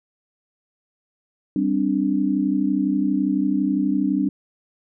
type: chord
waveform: sine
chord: G suspended fourth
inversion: none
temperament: equal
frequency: 196 / 261.6 / 293.7 Hz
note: G3 / C4 / D4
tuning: 0 / 0 / 0 cents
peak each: -23 / -23 / -21 dBFS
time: 1.56-4.29 s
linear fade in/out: 2 ms
effects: none